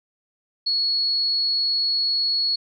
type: tone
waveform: sine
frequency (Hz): 4358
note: C#8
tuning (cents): -30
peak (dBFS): -19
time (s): 0.66-2.56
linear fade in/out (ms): 10
effects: none